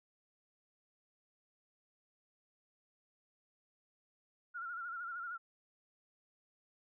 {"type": "tone with vibrato", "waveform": "sine", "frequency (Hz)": 1396.9, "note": "F6", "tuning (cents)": 0, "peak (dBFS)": -40, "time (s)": [4.54, 5.38], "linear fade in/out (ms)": 20, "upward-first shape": "sine", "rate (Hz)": 13, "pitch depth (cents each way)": 72, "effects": []}